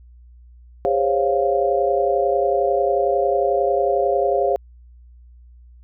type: chord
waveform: sine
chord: Db major seventh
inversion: second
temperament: equal with one note detuned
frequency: 404.9 / 523.3 / 554.4 / 698.5 Hz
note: Ab4 / C5 / Db5 / F5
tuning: -44 / 0 / 0 / 0 cents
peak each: -21 / -23 / -21 / -21 dBFS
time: 0.85-4.56 s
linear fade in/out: 0 ms
effects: added 60 Hz sine -43 dBFS peak until 5.83 s